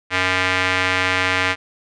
square tone with band-pass filter, 92.5 Hz, F#2, in tune, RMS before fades -19 dBFS, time 0.1-1.56 s, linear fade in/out 50 ms, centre 2100 Hz, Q 1.7, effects resampled to 22050 Hz

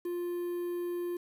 triangle tone with quantisation, 350 Hz, F4, 4 cents sharp, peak -30 dBFS, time 0.05-1.17 s, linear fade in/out 5 ms, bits 9, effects none

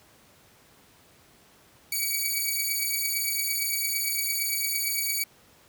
5% pulse beating tone pair, 2265 / 2273.8 Hz, C#7 / C#7, +37 / +43 cents, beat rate 8.8 Hz, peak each -19 dBFS, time 1.92-5.24 s, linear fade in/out 5 ms, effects pink hiss -57 dBFS RMS until 5.68 s + high-pass 80 Hz 12 dB/octave

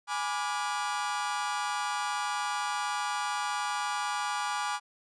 40% pulse chord, G# diminished seventh, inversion none, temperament equal with one note detuned, 830.6 / 987.8 / 1174.7 / 1429.6 Hz, G#5 / B5 / D6 / F6, 0 / 0 / 0 / +40 cents, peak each -33 / -36 / -34 / -37 dBFS, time 0.07-4.8 s, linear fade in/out 50 ms, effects resampled to 22050 Hz

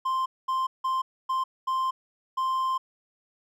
triangle tone bursts at uneven times, 1046.5 Hz, C6, in tune, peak -22 dBFS, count 6, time 0.05-0.26 / 0.48-0.67 / 0.84-1.02 / 1.29-1.44 / 1.67-1.91 / 2.37-2.78 s, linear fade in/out 10 ms, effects none

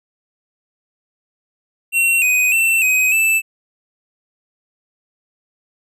square tone with pitch steps, 2728 / 2500 / 2685 / 2519 / 2640 Hz, F7 / D#7 / E7 / D#7 / E7, -41 / +8 / +31 / +21 / +2 cents, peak -13 dBFS, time 1.92-3.42 s, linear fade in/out 50 ms, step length 300 ms, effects none

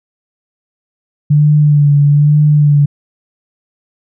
sine tone with vibrato, 146.83 Hz, D3, in tune, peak -5 dBFS, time 1.3-2.86 s, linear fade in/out 10 ms, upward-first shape sine, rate 1.1 Hz, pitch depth 35 cents each way, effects none

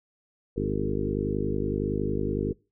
harmonic tone with a mistuned harmonic, 50.8 Hz, G#1, 38 cents flat, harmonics 1 / 2 / 3 / 4 / 5 / 6 / 7 / 8 / 9, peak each -34 / -34 / -34 / -34 / -34 / -34 / -34 / -34 / -34 dBFS, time 0.56-2.53 s, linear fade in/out 10 ms, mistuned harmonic 8, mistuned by -21 cents, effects noise-tail reverb RT60 0.3 s tail -24 dB re dry

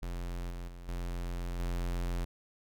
square tone with level steps, 43.65 Hz, F1, in tune, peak -36 / -39 / -45 / -35 / -32 dBFS, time 0.02-2.25 s, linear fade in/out 10 ms, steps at 0.5 / 0.68 / 0.88 / 1.59 s, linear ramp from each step 5 ms, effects none

